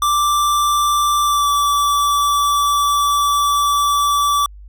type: tone with pitch glide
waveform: square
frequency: 1174.7 to 1156.5 Hz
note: D6 to D6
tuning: 0 to -27 cents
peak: -14 dBFS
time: 0.02-4.46 s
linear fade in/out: 2 ms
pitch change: -27 cents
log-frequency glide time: 1.24-1.49 s
effects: added 50 Hz sine -35 dBFS peak until 4.68 s